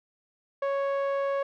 sawtooth tone with low-pass filter, 554.4 Hz, C#5, in tune, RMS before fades -28 dBFS, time 0.62-1.43 s, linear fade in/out 5 ms, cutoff 1300 Hz, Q 0.7, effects none

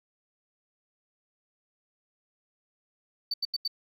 sine tone bursts, 4559 Hz, C#8, 48 cents sharp, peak -25 dBFS, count 4, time 3.31-3.678 s, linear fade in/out 5 ms, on 29 ms, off 84 ms, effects tanh soft clip ceiling -24 dBFS

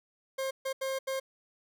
40% pulse tone bursts at uneven times, 533 Hz, C5, 32 cents sharp, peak -30 dBFS, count 4, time 0.38-0.51 / 0.65-0.73 / 0.81-0.99 / 1.07-1.2 s, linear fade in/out 10 ms, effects none

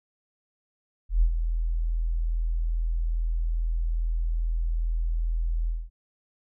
sine tone with ADSR envelope, 41.2 Hz, E1, in tune, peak -15 dBFS, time 1.09-5.9 s, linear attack 130 ms, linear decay 77 ms, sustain -8 dB, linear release 220 ms, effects none

